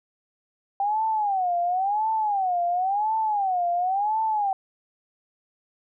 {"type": "tone with vibrato", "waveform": "sine", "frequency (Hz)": 784, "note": "G5", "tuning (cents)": 0, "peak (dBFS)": -21, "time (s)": [0.8, 4.53], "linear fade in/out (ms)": 2, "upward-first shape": "sine", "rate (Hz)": 0.95, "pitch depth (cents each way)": 210, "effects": []}